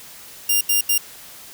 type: tone bursts at uneven times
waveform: 5% pulse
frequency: 2800 Hz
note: F7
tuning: 4 cents sharp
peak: -6 dBFS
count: 3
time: 0.49-0.61 / 0.69-0.81 / 0.89-0.98 s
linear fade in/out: 5 ms
effects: white hiss -41 dBFS RMS until 1.53 s